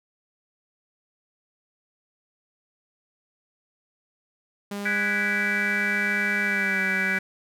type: tone with pitch glide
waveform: sawtooth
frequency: 202.4 to 192.04 Hz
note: G#3 to G3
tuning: -44 to -35 cents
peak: -26 dBFS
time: 4.71-7.19 s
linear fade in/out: 5 ms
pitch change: -91 cents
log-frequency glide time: 6.43-6.83 s
type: chord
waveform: sine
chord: G# half-diminished seventh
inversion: third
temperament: equal with one note detuned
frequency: 1480 / 1661.2 / 1975.5 / 2314 Hz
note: F#6 / G#6 / B6 / D7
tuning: 0 / 0 / 0 / -26 cents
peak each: -28 dBFS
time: 4.85-7.19 s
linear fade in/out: 10 ms
effects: none